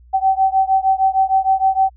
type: beating tone pair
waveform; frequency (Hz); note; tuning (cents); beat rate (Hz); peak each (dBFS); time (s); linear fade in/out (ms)
sine; 765 / 771.5; G5 / G5; -42 / -28; 6.5; -15 / -16; 0.13-1.9; 20
effects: added 60 Hz sine -43 dBFS peak until 1.96 s